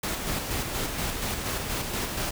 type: noise with tremolo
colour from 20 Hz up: pink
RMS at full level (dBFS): -29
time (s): 0.03-2.31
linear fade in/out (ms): 5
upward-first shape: square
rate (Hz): 4.2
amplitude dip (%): 35
effects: none